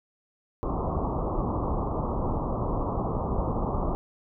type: low-pass noise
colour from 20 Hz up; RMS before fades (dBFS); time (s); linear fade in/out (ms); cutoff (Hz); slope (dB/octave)
pink; -28; 0.63-3.95; 0; 1200; 96
effects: none